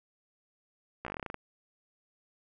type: slowing click train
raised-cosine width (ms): 0.5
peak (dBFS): -22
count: 12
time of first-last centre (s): 1.05-1.343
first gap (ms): 15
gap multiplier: 1.11
effects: none